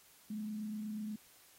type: tone with frequency modulation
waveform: sine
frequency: 213.1 Hz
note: G#3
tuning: 45 cents sharp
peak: -38 dBFS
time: 0.3-1.16 s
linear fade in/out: 5 ms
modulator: 28.2 Hz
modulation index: 0.28
effects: white hiss -63 dBFS RMS until 1.58 s + AAC 48 kbps